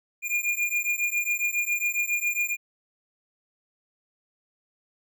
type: beating tone pair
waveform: square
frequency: 2414 / 2421.3 Hz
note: D7 / D#7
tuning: +47 / -48 cents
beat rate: 7.3 Hz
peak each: -28 dBFS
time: 0.22-2.57 s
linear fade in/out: 50 ms
effects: none